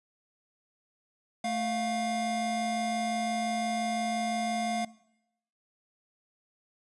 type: tone pair together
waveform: square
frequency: 220 / 705.8 Hz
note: A3 / F5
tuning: 0 / +18 cents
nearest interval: octave + minor sixth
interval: 2018 cents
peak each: -35 / -31 dBFS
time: 1.44-4.85 s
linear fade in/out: 5 ms
effects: noise-tail reverb RT60 0.8 s tail -20 dB re dry + resampled to 24000 Hz